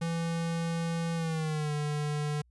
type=tone with pitch glide; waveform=square; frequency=166.8 to 148.6 Hz; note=E3 to D3; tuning=+21 to +21 cents; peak=-30 dBFS; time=0.01-2.42 s; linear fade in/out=10 ms; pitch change=-200 cents; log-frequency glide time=1.15-1.72 s; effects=added 60 Hz sine -61 dBFS peak until 2.5 s + resampled to 24000 Hz